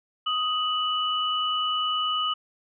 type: tone pair together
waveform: sine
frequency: 1249.6 / 2960 Hz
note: D#6 / F#7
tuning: +7 / 0 cents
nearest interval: octave + minor third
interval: 1493 cents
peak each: -26 dBFS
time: 0.26-2.34 s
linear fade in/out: 10 ms
effects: none